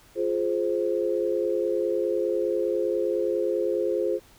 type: chord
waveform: sine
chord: F minor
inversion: none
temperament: just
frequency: 349.2 / 419.1 / 523.8 Hz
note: F4 / Ab4 / C5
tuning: 0 / +16 / +2 cents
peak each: -27 dBFS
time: 0.15-4.2 s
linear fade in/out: 50 ms
effects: pink hiss -55 dBFS RMS until 4.38 s